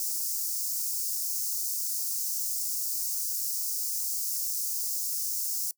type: high-pass noise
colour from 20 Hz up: white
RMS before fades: -31 dBFS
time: 0-5.71 s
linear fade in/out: 2 ms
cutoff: 5000 Hz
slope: 48 dB/octave
effects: noise-tail reverb RT60 0.1 s tail -23 dB re dry